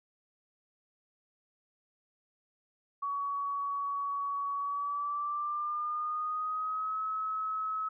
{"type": "tone with pitch glide", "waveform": "sine", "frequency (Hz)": [1127, 1287.1], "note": ["C#6", "E6"], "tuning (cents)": [28, -42], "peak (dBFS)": -31, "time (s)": [3.02, 7.89], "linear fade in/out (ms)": 10, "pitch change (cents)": 230, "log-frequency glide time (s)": [4.57, 6.99], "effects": []}